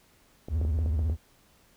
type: clicks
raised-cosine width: 2 ms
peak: -25 dBFS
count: 7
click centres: 0.485 / 0.614 / 0.65 / 0.789 / 0.861 / 0.992 / 1.098 s
type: tone with vibrato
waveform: triangle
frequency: 77.78 Hz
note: D#2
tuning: in tune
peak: -22 dBFS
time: 0.49-1.17 s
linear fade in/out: 50 ms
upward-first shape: sine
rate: 16 Hz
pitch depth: 180 cents each way
effects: pink hiss -62 dBFS RMS until 1.76 s